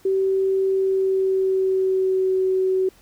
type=tone with pitch glide; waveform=sine; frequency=384.2 to 376.3 Hz; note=G4 to F#4; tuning=-35 to +29 cents; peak=-17 dBFS; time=0.05-2.89 s; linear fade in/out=5 ms; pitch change=-36 cents; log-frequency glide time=0.7-2.34 s; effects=pink hiss -54 dBFS RMS until 3.01 s